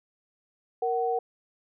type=tone pair together; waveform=sine; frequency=466.2 / 749.9 Hz; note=A#4 / F#5; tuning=0 / +23 cents; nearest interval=minor sixth; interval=823 cents; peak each=-27 dBFS; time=0.82-1.19 s; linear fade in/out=5 ms; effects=none